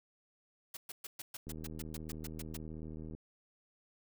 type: noise bursts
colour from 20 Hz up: white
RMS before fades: -45 dBFS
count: 13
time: 0.74-2.57 s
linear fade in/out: 5 ms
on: 30 ms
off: 120 ms
type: click train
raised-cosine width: 3 ms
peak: -34 dBFS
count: 133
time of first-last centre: 1.47-3.149 s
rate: 78.6 Hz
effects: none